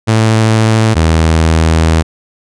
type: tone pair in turn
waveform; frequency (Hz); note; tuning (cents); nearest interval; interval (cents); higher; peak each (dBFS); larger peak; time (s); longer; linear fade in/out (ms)
sawtooth; 110.8 / 80.74; A2 / E2; +13 / -35; perfect fourth; 548; first; -3; neither; 0.07-0.95 / 0.95-2.03; second; 20
effects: resampled to 22050 Hz